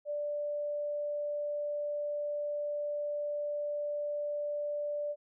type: tone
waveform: sine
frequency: 587.3 Hz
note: D5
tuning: in tune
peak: -32 dBFS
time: 0.05-5.16 s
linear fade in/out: 50 ms
effects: none